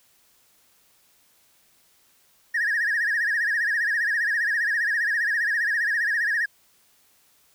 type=tone with vibrato; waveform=triangle; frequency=1760 Hz; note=A6; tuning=in tune; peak=-18 dBFS; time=2.54-6.46 s; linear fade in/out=10 ms; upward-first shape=sine; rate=15 Hz; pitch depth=130 cents each way; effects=tanh soft clip ceiling -17 dBFS + white hiss -61 dBFS RMS until 7.54 s